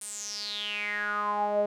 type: tone with band-pass filter sweep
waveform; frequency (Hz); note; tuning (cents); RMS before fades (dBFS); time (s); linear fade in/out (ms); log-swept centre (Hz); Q
sawtooth; 207.5; G#3; -1; -31; 0.01-1.66; 5; 9400 to 550; 8.1
effects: none